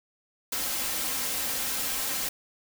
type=noise with comb filter; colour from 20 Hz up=white; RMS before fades=-30 dBFS; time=0.52-2.29 s; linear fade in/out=5 ms; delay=3.8 ms; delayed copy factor=+0.5; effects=none